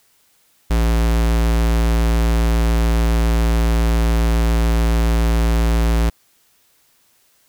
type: tone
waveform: square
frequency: 56.7 Hz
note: A#1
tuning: 47 cents flat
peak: -14 dBFS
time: 0.7-6.1 s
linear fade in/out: 10 ms
effects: white hiss -58 dBFS RMS until 7.48 s